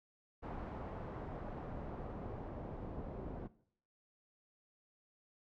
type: noise with low-pass filter sweep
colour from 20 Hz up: pink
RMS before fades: -45 dBFS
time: 0.42-3.48 s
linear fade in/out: 20 ms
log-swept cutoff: 1000 to 620 Hz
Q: 0.95
effects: noise-tail reverb RT60 0.6 s tail -18 dB re dry